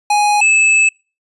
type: tone pair in turn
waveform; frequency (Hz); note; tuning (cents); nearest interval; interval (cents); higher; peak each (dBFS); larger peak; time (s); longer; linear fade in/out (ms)
square; 830.6 / 2613; G#5 / E7; 0 / -16; octave + minor sixth; 1984; second; -11 / -9; second; 0.1-0.41 / 0.41-0.89; second; 5
effects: noise-tail reverb RT60 0.3 s tail -25 dB re dry + resampled to 24000 Hz